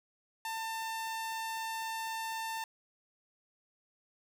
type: tone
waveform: sawtooth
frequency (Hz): 896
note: A5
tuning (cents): +31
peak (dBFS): -32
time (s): 0.45-2.64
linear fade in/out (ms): 2
effects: none